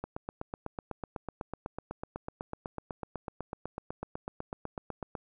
click train, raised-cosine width 1 ms, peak -22 dBFS, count 42, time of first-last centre 0.04-5.152 s, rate 8.02 Hz, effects none

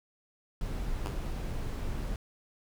brown noise, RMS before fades -34 dBFS, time 0.61-2.16 s, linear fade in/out 2 ms
5% pulse tone with exponential decay, 98 Hz, G2, in tune, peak -23 dBFS, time 1.06-1.2 s, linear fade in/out 0 ms, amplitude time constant 29 ms
effects none

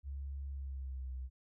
sine tone with pitch glide, 69.1 to 64.1 Hz, C#2 to C2, -5 to -35 cents, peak -39 dBFS, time 0.03-1.3 s, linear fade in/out 50 ms, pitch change -130 cents, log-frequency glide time 0.5-1.13 s, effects none

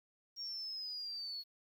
triangle linear sweep, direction down, 5588 to 4337 Hz, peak -37 dBFS, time 0.36-1.44 s, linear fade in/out 50 ms, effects tanh soft clip ceiling -39 dBFS + 11-bit

